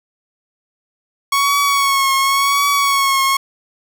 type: tone with vibrato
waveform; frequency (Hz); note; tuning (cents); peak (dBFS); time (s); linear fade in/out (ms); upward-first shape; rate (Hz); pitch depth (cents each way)
sawtooth; 1108.7; C#6; 0; -9; 1.32-3.37; 5; triangle; 0.92; 46
effects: none